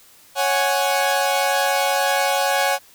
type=chord; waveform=sawtooth; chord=C# suspended fourth; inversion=none; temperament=equal; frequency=554.4 / 740 / 830.6 Hz; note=C#5 / F#5 / G#5; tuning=0 / 0 / 0 cents; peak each=-18 dBFS; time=0.35-2.79 s; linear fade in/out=50 ms; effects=white hiss -50 dBFS RMS until 2.94 s